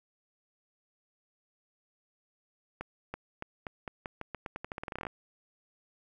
accelerating click train, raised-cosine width 0.5 ms, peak -22 dBFS, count 22, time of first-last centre 2.81-5.068 s, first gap 330 ms, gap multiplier 0.86, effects 10-bit

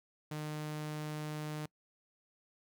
sawtooth tone, 152.1 Hz, D#3, 39 cents flat, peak -34 dBFS, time 0.31-1.66 s, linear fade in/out 5 ms, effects noise-tail reverb RT60 0.1 s tail -25 dB re dry

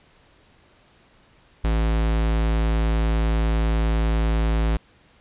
square tone, 55 Hz, A1, in tune, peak -19 dBFS, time 1.64-4.77 s, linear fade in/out 5 ms, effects pink hiss -56 dBFS RMS until 5.2 s + resampled to 8000 Hz

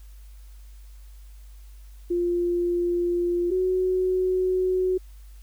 sine tone pair in turn, 349.2 / 370 Hz, F4 / F#4, 0 / 0 cents, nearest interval minor second, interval 100 cents, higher second, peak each -21 / -20 dBFS, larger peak second, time 2.1-3.51 / 3.51-4.98 s, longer second, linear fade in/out 10 ms, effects added 50 Hz sine -42 dBFS peak until 5.42 s + white hiss -60 dBFS RMS until 5.42 s

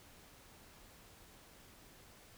silence, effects pink hiss -60 dBFS RMS until 2.37 s

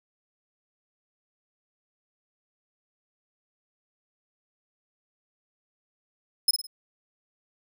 sawtooth tone with echo, 5130 Hz, E8, 48 cents flat, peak -14 dBFS, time 6.48-6.51 s, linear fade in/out 5 ms, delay 53 ms, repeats 3, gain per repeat -8 dB, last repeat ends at 6.669 s, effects none

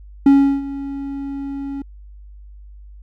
triangle tone with ADSR envelope, 277.2 Hz, C#4, in tune, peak -4 dBFS, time 0.26-1.82 s, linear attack 4 ms, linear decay 350 ms, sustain -18 dB, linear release 3 ms, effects added 50 Hz sine -37 dBFS peak until 3.02 s

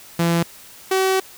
sawtooth tone pair in turn, 169 / 380.1 Hz, E3 / F#4, +43 / +47 cents, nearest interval octave + major second, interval 1404 cents, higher second, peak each -12 dBFS, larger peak neither, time 0.19-0.43 / 0.91-1.2 s, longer second, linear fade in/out 5 ms, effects white hiss -43 dBFS RMS until 1.37 s

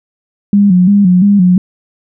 sine tone with vibrato, 191.2 Hz, G3, 43 cents flat, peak -4 dBFS, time 0.53-1.58 s, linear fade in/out 2 ms, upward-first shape square, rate 2.9 Hz, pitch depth 99 cents each way, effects none

